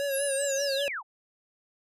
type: tone with vibrato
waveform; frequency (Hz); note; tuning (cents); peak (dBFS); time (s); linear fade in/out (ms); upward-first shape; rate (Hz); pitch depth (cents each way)
square; 554.4; C#5; 0; -28; 0-0.88; 0; sine; 5.1; 48
type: linear sweep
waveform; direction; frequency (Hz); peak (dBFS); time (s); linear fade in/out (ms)
sine; down; 11850 to 744; -31; 0.1-1.03; 50
effects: resampled to 32000 Hz